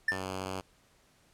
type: tone with exponential decay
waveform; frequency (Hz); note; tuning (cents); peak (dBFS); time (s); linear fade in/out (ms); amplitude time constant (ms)
triangle; 1778; A6; +18; -20; 0.08-0.24; 5; 33
type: tone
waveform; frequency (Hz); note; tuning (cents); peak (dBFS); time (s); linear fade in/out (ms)
5% pulse; 94.3; F#2; +33; -24; 0.11-0.61; 5
effects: pink hiss -65 dBFS RMS until 1.33 s + low-pass 11000 Hz 12 dB/octave